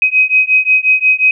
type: beating tone pair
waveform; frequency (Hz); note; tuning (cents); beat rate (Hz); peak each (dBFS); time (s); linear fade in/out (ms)
sine; 2522 / 2527.6; D#7 / D#7; +23 / +27; 5.6; -11; 0.02-1.31; 2
effects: none